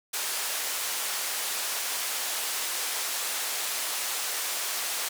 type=band-pass noise; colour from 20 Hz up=white; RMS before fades=-31 dBFS; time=0.13-5.09 s; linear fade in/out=10 ms; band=530 to 12000 Hz; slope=12 dB/octave; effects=none